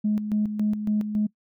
sine tone with tremolo, 211.1 Hz, G#3, 29 cents sharp, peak -19 dBFS, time 0.04-1.27 s, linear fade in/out 10 ms, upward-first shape square, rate 3.6 Hz, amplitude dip 60%, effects noise-tail reverb RT60 0.1 s tail -22 dB re dry + tanh soft clip ceiling -15 dBFS

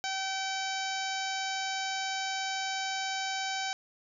harmonic tone, 769 Hz, G5, 33 cents flat, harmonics 1 / 2 / 3 / 4 / 5 / 6 / 7 / 8 / 9, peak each -35 / -38 / -40 / -41 / -42 / -43 / -43 / -44 / -45 dBFS, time 0.04-3.73 s, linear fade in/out 0 ms, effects none

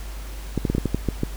clicks, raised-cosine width 3 ms, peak -8 dBFS, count 9, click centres 0.577 / 0.652 / 0.7 / 0.75 / 0.782 / 0.857 / 0.946 / 1.087 / 1.234 s, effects added 50 Hz sine -31 dBFS peak until 1.36 s + pink hiss -42 dBFS RMS until 1.36 s

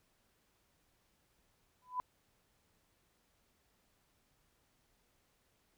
sine tone with exponential growth, 1000 Hz, B5, 21 cents sharp, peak -30 dBFS, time 1.82-2 s, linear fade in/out 0 ms, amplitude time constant 37 ms, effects pink hiss -75 dBFS RMS until 5.77 s

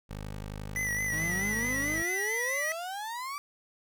15% pulse tone, 51.4 Hz, G#1, 17 cents flat, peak -31 dBFS, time 0.09-2.03 s, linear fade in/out 20 ms
square tone with vibrato, 1975.5 Hz, B6, in tune, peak -30 dBFS, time 0.76-2.72 s, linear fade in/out 0 ms, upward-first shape sine, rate 4.6 Hz, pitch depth 54 cents each way
35% pulse exponential sweep, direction up, 149.4 to 1174.7 Hz, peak -33 dBFS, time 1.13-3.38 s, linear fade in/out 0 ms
effects none

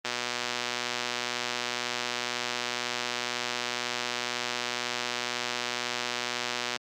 click train, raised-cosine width 0.2 ms, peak -12 dBFS, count 820, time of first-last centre 0.05-6.763 s, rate 122 Hz, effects high-pass 200 Hz 12 dB/octave + Opus 32 kbps

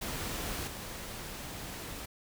pink noise with level steps, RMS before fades -37 / -42 dBFS, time 0.01-2.06 s, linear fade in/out 10 ms, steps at 0.67 s, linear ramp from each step 5 ms, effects none

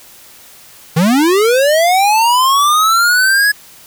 square linear sweep, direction up, 149.1 to 1694 Hz, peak -9 dBFS, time 0.96-3.52 s, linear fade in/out 10 ms, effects white hiss -40 dBFS RMS until 3.86 s

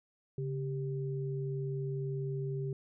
sine tone pair together, 139.09 / 393.4 Hz, C#3 / G4, +6 / +6 cents, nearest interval octave + tritone, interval 1800 cents, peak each -34 / -39 dBFS, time 0.38-2.73 s, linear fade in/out 2 ms, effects none

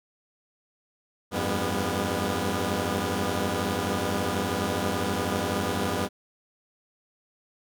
10% pulse tone cluster, 86.7 / 98.8 / 201.8 / 243.9 Hz, F2 / G2 / G#3 / B3, -12 / +14 / -49 / -21 cents, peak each -23 dBFS, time 1.31-6.09 s, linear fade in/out 50 ms, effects none

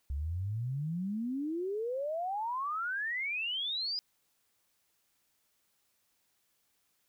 sine exponential sweep, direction up, 66.4 to 5010 Hz, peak -32 dBFS, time 0.1-3.99 s, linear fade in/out 0 ms, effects white hiss -75 dBFS RMS until 7.08 s

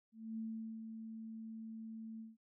sine tone with ADSR envelope, 222.8 Hz, A3, 22 cents sharp, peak -39 dBFS, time 0.12-2.37 s, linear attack 260 ms, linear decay 420 ms, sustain -6 dB, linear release 170 ms, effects none

